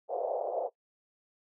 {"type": "band-pass noise", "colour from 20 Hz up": "white", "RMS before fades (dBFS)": -33, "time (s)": [0.08, 0.7], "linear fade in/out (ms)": 50, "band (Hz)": [470, 710], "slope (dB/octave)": 48, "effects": ["noise-tail reverb RT60 0.1 s tail -20 dB re dry"]}